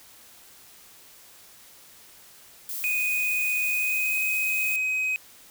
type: noise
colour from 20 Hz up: violet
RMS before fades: -33 dBFS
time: 2.69-4.76 s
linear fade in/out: 0 ms
type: tone with pitch glide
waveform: triangle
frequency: 2489 to 2525 Hz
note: D#7 to D#7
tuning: 0 to +25 cents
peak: -22 dBFS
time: 2.84-5.16 s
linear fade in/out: 0 ms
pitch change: +25 cents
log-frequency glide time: 3.72-4.22 s
effects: white hiss -51 dBFS RMS until 5.5 s